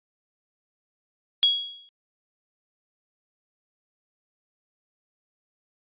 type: tone with exponential decay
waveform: sine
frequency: 3322 Hz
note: G#7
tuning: in tune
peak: -13 dBFS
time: 1.43-1.89 s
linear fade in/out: 0 ms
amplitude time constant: 100 ms
effects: resampled to 8000 Hz